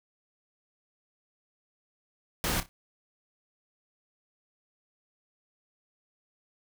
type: noise with echo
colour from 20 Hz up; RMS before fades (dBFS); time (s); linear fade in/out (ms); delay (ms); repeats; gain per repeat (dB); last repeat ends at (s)
pink; -29; 2.44-2.6; 0; 30; 3; -12; 2.69
effects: none

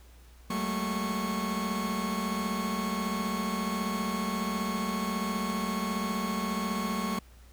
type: tone cluster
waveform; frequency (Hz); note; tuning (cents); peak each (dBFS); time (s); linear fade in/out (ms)
40% pulse; 190.2 / 211.6 / 226.4 / 1099; F#3 / G#3 / A3 / C#6; +48 / +33 / +50 / -15; -33 / -36 / -34 / -34; 0.5-7.19; 5
effects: added 60 Hz sine -51 dBFS peak until 7.52 s + pink hiss -60 dBFS RMS until 7.52 s

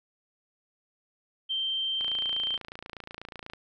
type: tone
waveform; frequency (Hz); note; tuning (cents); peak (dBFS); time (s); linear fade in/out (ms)
sine; 3136; G7; 0; -27; 1.49-2.58; 20
type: click train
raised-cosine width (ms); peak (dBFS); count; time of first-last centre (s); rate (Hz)
0.3; -24; 44; 2.01-3.535; 28.2
effects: none

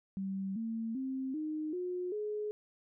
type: tone with pitch steps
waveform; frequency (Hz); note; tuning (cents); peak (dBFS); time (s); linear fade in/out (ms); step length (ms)
sine; 193.2 / 225.8 / 263.9 / 308.5 / 360.5 / 421.4; G3 / A3 / C4 / D#4 / F#4 / G#4; -25 / +45 / +15 / -15 / -45 / +25; -34; 0.17-2.51; 0; 390
effects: none

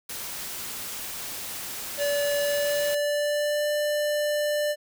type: noise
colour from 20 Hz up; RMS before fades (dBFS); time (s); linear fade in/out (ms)
white; -35; 0.09-2.95; 5
type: tone with pitch glide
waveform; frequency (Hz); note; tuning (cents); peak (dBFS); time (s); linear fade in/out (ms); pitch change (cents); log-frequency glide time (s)
square; 576 to 593.2; D5 to D5; -34 to +17; -24; 1.97-4.76; 50; +51; 2.37-3.68
effects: none

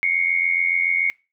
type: tone pair together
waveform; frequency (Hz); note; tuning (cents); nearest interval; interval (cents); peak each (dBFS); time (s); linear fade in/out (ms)
sine; 2141 / 2228; C7 / C#7; +39 / +8; minor second; 69; -20; 0.03-1.1; 0
effects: noise-tail reverb RT60 0.3 s tail -25 dB re dry

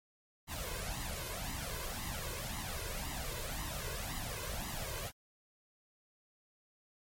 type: noise with flanger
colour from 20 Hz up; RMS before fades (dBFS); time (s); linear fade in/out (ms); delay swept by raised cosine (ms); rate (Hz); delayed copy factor
pink; -40; 0.47-5.12; 50; 1 to 1.98; 1.9; +0.75
effects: MP3 64 kbps

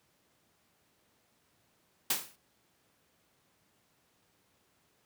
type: noise with exponential decay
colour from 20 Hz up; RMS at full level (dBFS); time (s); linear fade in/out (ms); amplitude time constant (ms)
white; -26; 2.1-2.36; 5; 55
effects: pink hiss -71 dBFS RMS until 5.05 s + high-pass 100 Hz 12 dB/octave

